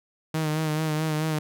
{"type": "tone with vibrato", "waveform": "sawtooth", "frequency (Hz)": 155.56, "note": "D#3", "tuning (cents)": 0, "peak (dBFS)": -20, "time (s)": [0.34, 1.39], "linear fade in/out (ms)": 5, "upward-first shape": "sine", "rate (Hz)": 4.6, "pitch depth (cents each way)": 38, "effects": []}